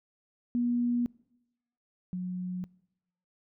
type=tone pair in turn; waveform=sine; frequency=241.1 / 181.55 Hz; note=B3 / F#3; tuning=-41 / -33 cents; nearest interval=perfect fourth; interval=492 cents; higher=first; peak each=-25 / -31 dBFS; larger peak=first; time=0.55-1.06 / 2.13-2.64 s; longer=neither; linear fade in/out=0 ms; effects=noise-tail reverb RT60 0.9 s tail -24 dB re dry